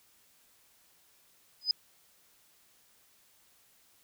sine tone with exponential growth, 5000 Hz, D#8, 8 cents sharp, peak -20 dBFS, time 1.61-1.71 s, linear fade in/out 2 ms, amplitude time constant 21 ms, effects white hiss -65 dBFS RMS until 4.03 s

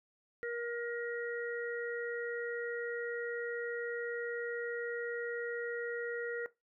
harmonic tone, 473 Hz, A#4, 25 cents sharp, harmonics 1 / 3 / 4, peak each -37 / -44 / -43 dBFS, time 0.43-6.46 s, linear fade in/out 0 ms, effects noise-tail reverb RT60 0.2 s tail -17 dB re dry

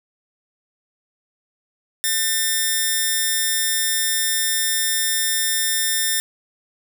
5% pulse tone with amplitude modulation, 1800 Hz, A6, 39 cents sharp, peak -5 dBFS, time 2.04-6.2 s, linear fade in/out 0 ms, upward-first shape sine, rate 275 Hz, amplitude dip 50%, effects none

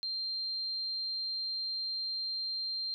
sine tone, 4170 Hz, C8, 7 cents flat, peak -33 dBFS, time 0.03-2.94 s, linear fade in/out 0 ms, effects none

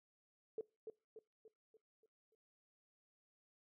sine tone with echo, 440 Hz, A4, in tune, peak -39 dBFS, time 0.58-0.61 s, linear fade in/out 2 ms, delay 290 ms, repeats 6, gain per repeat -6 dB, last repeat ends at 2.35 s, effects noise-tail reverb RT60 0.3 s tail -22 dB re dry

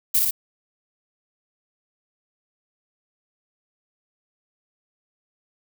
violet noise with echo, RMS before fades -18 dBFS, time 0.14-0.2 s, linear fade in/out 10 ms, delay 55 ms, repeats 2, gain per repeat -2 dB, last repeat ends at 0.31 s, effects none

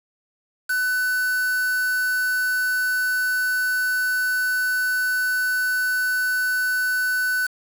triangle tone with quantisation, 1500 Hz, F#6, 23 cents sharp, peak -18 dBFS, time 0.69-7.47 s, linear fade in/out 10 ms, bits 5, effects none

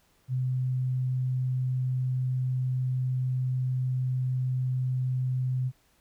sine tone, 128.1 Hz, C3, 36 cents flat, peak -25 dBFS, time 0.28-5.72 s, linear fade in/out 50 ms, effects pink hiss -66 dBFS RMS until 6 s

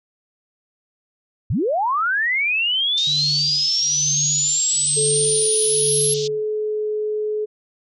sine linear sweep, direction up, 73.42 to 11090 Hz, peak -17 dBFS, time 1.5-6.14 s, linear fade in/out 5 ms
white band-pass noise, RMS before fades -29 dBFS, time 2.97-6.28 s, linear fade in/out 10 ms, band 3100 to 6100 Hz, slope 48 dB/octave
sine tone with tremolo, 147.4 Hz, D3, 7 cents sharp, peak -26 dBFS, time 3.07-6.47 s, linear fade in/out 2 ms, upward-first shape sine, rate 1.1 Hz, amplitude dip 100%
sine tone with pitch glide, 435.1 to 425.7 Hz, A4 to G#4, -19 to +43 cents, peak -20 dBFS, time 4.96-7.46 s, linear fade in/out 20 ms, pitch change -38 cents, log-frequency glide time 5.2-6.87 s
effects none

